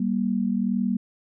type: tone pair together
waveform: sine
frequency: 195.2 / 236.9 Hz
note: G3 / A#3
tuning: -7 / +28 cents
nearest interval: minor third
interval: 335 cents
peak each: -24 / -24 dBFS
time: 0-0.97 s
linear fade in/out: 5 ms
effects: none